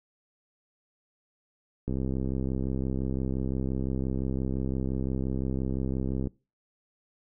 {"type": "click train", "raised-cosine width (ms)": 3, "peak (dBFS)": -18, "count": 290, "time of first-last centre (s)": [1.88, 6.272], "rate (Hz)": 65.8, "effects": ["noise-tail reverb RT60 0.3 s tail -23 dB re dry"]}